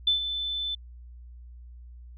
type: tone with ADSR envelope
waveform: sine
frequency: 3520 Hz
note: A7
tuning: in tune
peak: -18 dBFS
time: 0.07-0.75 s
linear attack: 5 ms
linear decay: 120 ms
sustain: -10 dB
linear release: 5 ms
effects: added 60 Hz sine -43 dBFS peak until 2.17 s